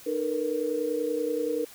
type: tone cluster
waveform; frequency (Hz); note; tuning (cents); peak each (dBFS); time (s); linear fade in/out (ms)
sine; 303.8 / 448.5 / 478.9; D#4 / A4 / A#4; -41 / +33 / +47; -32 / -31 / -28; 0.06-1.65; 10
effects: white hiss -49 dBFS RMS until 1.74 s